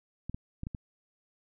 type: clicks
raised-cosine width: 5 ms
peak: -24 dBFS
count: 5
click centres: 0.296 / 0.345 / 0.634 / 0.669 / 0.748 s
effects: none